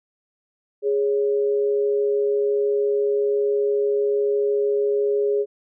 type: tone pair together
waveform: sine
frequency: 413.2 / 554.4 Hz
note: G#4 / C#5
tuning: -9 / 0 cents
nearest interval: perfect fourth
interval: 509 cents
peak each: -18 / -28 dBFS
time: 0.82-5.46 s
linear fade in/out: 50 ms
effects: none